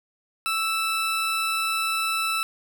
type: tone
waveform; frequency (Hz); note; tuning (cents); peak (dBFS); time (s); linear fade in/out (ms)
20% pulse; 1318.5; E6; 0; -18; 0.46-2.43; 0
effects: none

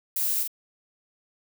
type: noise with echo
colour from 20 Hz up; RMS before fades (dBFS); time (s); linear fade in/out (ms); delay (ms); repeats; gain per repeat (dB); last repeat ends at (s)
violet; -27; 0.16-0.43; 5; 47; 1; -4; 0.477
effects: none

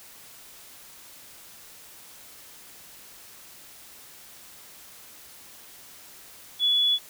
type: tone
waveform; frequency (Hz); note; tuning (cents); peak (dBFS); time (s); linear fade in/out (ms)
sine; 3411; G#7; +46; -19; 6.59-6.99; 50
effects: white hiss -48 dBFS RMS until 7.09 s

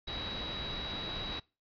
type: tone in noise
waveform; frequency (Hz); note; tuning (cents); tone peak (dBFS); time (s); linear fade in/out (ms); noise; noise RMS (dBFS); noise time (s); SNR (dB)
sine; 3875; B7; -34; -39; 0.07-1.4; 10; pink; -40; 0.07-1.4; -2
effects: noise-tail reverb RT60 0.3 s tail -23 dB re dry + resampled to 11025 Hz

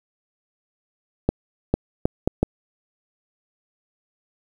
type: accelerating click train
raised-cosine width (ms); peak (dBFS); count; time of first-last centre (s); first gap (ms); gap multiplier
2; -4; 5; 1.29-2.43; 450; 0.7
effects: 7-bit

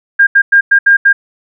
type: tone bursts at uneven times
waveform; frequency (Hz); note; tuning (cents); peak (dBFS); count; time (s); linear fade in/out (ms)
sine; 1609; G6; +45; -3; 6; 0.19-0.27 / 0.35-0.42 / 0.52-0.61 / 0.71-0.79 / 0.86-0.97 / 1.05-1.13; 10
effects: none

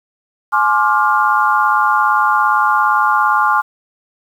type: chord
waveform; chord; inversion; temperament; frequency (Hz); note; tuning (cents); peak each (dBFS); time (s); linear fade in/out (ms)
sine; D half-diminished seventh; second; just; 845.8 / 1057.2 / 1174.7 / 1409.6; Ab5 / C6 / D6 / F6; +31 / +18 / 0 / +16; -16; 0.52-3.62; 20
effects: 7-bit

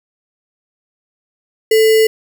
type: tone with sample-and-hold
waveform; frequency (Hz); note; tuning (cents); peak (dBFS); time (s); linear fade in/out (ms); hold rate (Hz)
sine; 440; A4; 0; -7; 1.71-2.07; 5; 2450
effects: none

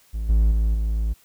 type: tone with level steps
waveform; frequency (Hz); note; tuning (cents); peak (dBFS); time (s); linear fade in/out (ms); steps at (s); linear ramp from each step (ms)
triangle; 54.4; A1; -19; -22 / -12 / -15 / -18; 0.13-1.14; 20; 0.29 / 0.51 / 0.74; 5
effects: white hiss -57 dBFS RMS until 1.24 s

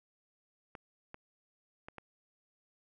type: clicks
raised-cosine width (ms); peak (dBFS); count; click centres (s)
0.5; -30; 4; 0.752 / 1.144 / 1.885 / 1.983
effects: none

